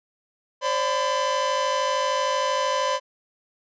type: tone cluster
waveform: 45% pulse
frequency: 532 / 585 / 1011 Hz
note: C5 / D5 / B5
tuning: +29 / -7 / +40 cents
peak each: -27 / -28 / -24 dBFS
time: 0.61-3 s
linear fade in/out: 50 ms
effects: resampled to 16000 Hz